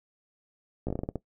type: slowing click train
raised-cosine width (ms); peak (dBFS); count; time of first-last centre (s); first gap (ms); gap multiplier
2; -18; 9; 0.87-1.157; 15; 1.24
effects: noise-tail reverb RT60 0.1 s tail -18 dB re dry